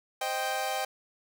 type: chord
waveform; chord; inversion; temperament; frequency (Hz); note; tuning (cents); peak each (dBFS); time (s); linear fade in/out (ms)
sawtooth; C minor; none; equal; 523.3 / 622.3 / 784; C5 / Eb5 / G5; 0 / 0 / 0; -33 / -32 / -27; 0.21-0.85; 5
effects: none